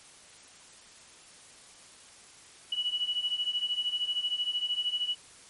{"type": "beating tone pair", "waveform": "sine", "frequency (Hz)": [2931, 2944], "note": ["F#7", "F#7"], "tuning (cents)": [-17, -9], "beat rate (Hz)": 13, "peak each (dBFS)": [-33, -30], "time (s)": [2.72, 5.15], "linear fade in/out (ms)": 5, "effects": ["white hiss -53 dBFS RMS until 5.49 s", "MP3 48 kbps"]}